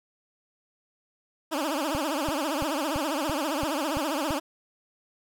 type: tone with vibrato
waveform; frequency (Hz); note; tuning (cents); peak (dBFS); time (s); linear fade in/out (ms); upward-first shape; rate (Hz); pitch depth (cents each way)
15% pulse; 296.7; D4; +18; -20; 1.51-4.4; 20; triangle; 15; 210
type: click train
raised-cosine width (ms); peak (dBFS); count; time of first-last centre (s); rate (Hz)
5; -21; 8; 1.95-4.307; 2.97
effects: none